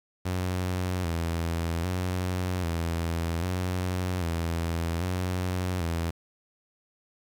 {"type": "tone with vibrato", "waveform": "sawtooth", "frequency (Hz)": 87.31, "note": "F2", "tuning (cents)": 0, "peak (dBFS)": -23, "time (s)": [0.25, 6.11], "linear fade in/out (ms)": 10, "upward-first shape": "square", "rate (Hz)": 0.63, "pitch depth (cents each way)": 76, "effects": ["9-bit"]}